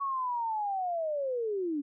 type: linear sweep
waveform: sine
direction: down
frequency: 1124 to 275.4 Hz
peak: -29 dBFS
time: 0-1.82 s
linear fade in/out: 20 ms
effects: none